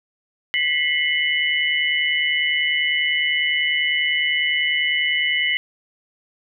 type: tone cluster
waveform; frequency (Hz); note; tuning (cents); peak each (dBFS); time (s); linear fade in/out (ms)
sine; 1977 / 2127 / 2971; B6 / C7 / F#7; +1 / +28 / +6; -22; 0.54-5.57; 0
effects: none